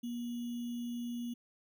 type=tone with sample-and-hold; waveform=sine; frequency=238.9 Hz; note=A#3; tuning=43 cents sharp; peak=-36 dBFS; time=0.03-1.34 s; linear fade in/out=10 ms; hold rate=3150 Hz; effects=none